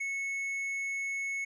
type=tone with tanh clipping; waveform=sine; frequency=2200 Hz; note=C#7; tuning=14 cents flat; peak=-33 dBFS; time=0-1.45 s; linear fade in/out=10 ms; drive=6 dB; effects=none